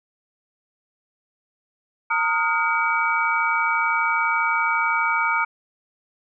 sine tone cluster, 916 / 1251 / 1423 / 2277 Hz, A#5 / D#6 / F6 / C#7, -31 / +9 / +32 / +46 cents, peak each -24 dBFS, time 2.1-5.45 s, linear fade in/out 10 ms, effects none

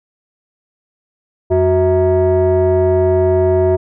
sine tone with frequency modulation, 370 Hz, F#4, in tune, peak -8 dBFS, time 1.5-3.77 s, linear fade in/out 20 ms, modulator 280 Hz, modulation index 1, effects tanh soft clip ceiling -7 dBFS

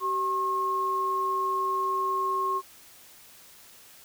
sine tone pair together, 382.7 / 1079 Hz, G4 / C#6, -42 / -47 cents, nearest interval octave + tritone, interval 1795 cents, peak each -33 / -25 dBFS, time 0-2.62 s, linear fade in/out 50 ms, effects white hiss -52 dBFS RMS until 4.04 s

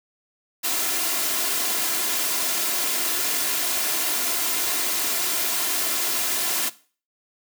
white noise with comb filter, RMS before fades -24 dBFS, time 0.63-6.7 s, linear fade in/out 20 ms, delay 2.9 ms, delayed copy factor +0.5, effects noise-tail reverb RT60 0.4 s tail -18 dB re dry + high-pass 200 Hz 12 dB/octave

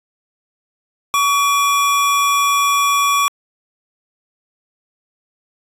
square tone pair together, 1132.6 / 2400 Hz, C#6 / D7, +37 / +37 cents, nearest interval octave + minor second, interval 1300 cents, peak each -14 / -22 dBFS, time 1.14-3.28 s, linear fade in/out 0 ms, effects resampled to 32000 Hz

